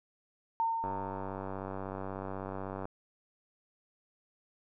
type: tone with exponential decay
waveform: sine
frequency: 910 Hz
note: A#5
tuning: 42 cents flat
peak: -26 dBFS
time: 0.6-1.98 s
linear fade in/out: 0 ms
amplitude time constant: 300 ms
type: click train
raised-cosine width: 1 ms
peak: -25 dBFS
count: 195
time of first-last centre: 0.84-2.855 s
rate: 96.3 Hz
effects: none